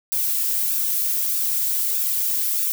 violet noise with flanger, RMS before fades -22 dBFS, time 0.12-2.72 s, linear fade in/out 0 ms, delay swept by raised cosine 0.96 to 2.46 ms, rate 1.6 Hz, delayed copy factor -0.5, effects none

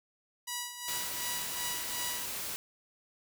5% pulse tone with tremolo, 973 Hz, B5, 26 cents flat, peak -22 dBFS, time 0.47-2.26 s, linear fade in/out 10 ms, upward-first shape sine, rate 2.7 Hz, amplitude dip 65%
white noise, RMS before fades -38 dBFS, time 0.88-2.56 s, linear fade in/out 0 ms
effects none

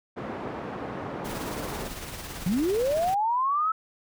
pink band-pass noise, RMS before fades -35 dBFS, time 0.16-1.89 s, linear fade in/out 20 ms, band 170 to 1200 Hz, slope 12 dB/octave
pink noise with tremolo, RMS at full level -36 dBFS, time 1.24-3.15 s, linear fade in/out 20 ms, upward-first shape sine, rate 18 Hz, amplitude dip 40%
sine linear sweep, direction up, 160.8 to 1318.5 Hz, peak -22 dBFS, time 2.46-3.72 s, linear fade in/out 5 ms
effects none

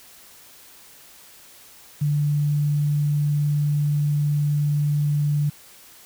sine tone with quantisation, 146.83 Hz, D3, in tune, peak -18 dBFS, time 2.01-5.5 s, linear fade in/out 10 ms, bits 8, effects white hiss -48 dBFS RMS until 6.05 s

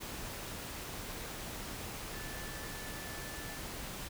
sine tone in noise, 1750 Hz, A6, 10 cents flat, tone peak -50 dBFS, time 2.12-3.59 s, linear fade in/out 20 ms, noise pink, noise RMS -43 dBFS, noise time 0-4.09 s, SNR -10 dB, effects none

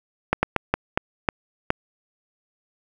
slowing click train, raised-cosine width 0.5 ms, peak -3 dBFS, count 7, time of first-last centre 0.33-1.704 s, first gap 100 ms, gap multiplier 1.33, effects 7-bit

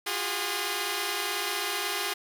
5% pulse tone cluster, 354 / 372.4 / 408.3 / 1026 Hz, F4 / F#4 / G#4 / C6, +23 / +11 / -29 / -34 cents, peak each -23 / -27 / -20 / -24 dBFS, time 0.06-2.14 s, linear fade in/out 10 ms, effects none

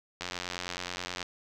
click train, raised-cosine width 0.2 ms, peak -17 dBFS, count 92, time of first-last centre 0.21-1.228 s, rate 89.4 Hz, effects none

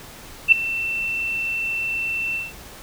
sine tone with ADSR envelope, 2684 Hz, E7, 31 cents sharp, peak -5 dBFS, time 0.48-2.53 s, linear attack 42 ms, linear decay 4 ms, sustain -17 dB, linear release 180 ms, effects pink hiss -41 dBFS RMS until 2.82 s

